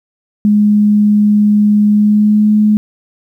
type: tone with pitch glide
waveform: sine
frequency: 208.5 to 211.8 Hz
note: G#3 to G#3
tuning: +7 to +34 cents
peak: -6 dBFS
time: 0.45-2.77 s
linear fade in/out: 0 ms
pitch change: +27 cents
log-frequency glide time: 1.9-2.51 s
effects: 8-bit